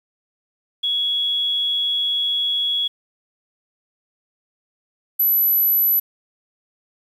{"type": "tone pair in turn", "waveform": "sine", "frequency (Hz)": [3351, 11942], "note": ["G#7", "F#9"], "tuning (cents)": [15, 15], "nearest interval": "octave + minor seventh", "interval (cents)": 2200, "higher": "second", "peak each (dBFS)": [-18, -14], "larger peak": "second", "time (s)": [[0.83, 2.88], [5.19, 6]], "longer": "first", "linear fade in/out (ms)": 10, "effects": ["8-bit"]}